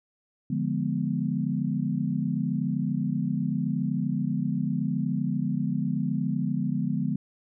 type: chord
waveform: sine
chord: D diminished seventh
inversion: none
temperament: equal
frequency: 146.83 / 174.61 / 207.7 / 246.9 Hz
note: D3 / F3 / Ab3 / Cb4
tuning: 0 / 0 / 0 / 0 cents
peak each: -30 dBFS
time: 0.5-7.16 s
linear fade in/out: 5 ms
effects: none